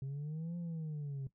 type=exponential two-way sweep; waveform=sine; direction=up then down; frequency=133 to 174.61 to 133 Hz; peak=-35 dBFS; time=0.02-1.27 s; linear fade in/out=2 ms; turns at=0.57 s; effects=noise-tail reverb RT60 0.1 s tail -17 dB re dry + tanh soft clip ceiling -37 dBFS